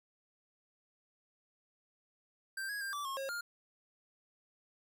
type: tone with pitch steps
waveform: square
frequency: 1572 / 1660 / 1592 / 1161 / 1080 / 542 / 1409 Hz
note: G6 / G#6 / G6 / D6 / C#6 / C#5 / F6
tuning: +4 / -1 / +26 / -20 / -45 / -39 / +15 cents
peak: -38 dBFS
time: 2.57-3.41 s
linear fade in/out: 5 ms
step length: 120 ms
effects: none